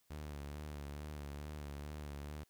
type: tone with vibrato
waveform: sawtooth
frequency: 73.42 Hz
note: D2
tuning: in tune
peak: -40 dBFS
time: 0.1-2.44 s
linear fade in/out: 10 ms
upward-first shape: sine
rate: 2.3 Hz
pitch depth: 50 cents each way
effects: white hiss -75 dBFS RMS until 2.49 s